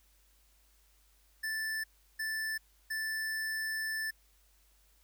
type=tone bursts at uneven times; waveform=square; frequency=1760 Hz; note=A6; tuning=in tune; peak=-34 dBFS; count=3; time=1.43-1.84 / 2.19-2.58 / 2.9-4.11 s; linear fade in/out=10 ms; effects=added 50 Hz sine -66 dBFS peak until 5.03 s + white hiss -69 dBFS RMS until 5.03 s